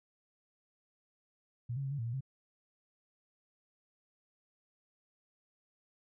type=tone with pitch steps; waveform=sine; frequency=119.8 / 138.3 / 135.2 / 142.9 / 114.8 / 117.5 / 133.6 Hz; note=A#2 / C#3 / C#3 / D3 / A#2 / A#2 / C3; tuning=+48 / -4 / -43 / -47 / -26 / +14 / +36 cents; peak=-34 dBFS; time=1.69-2.208 s; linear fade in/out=10 ms; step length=74 ms; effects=none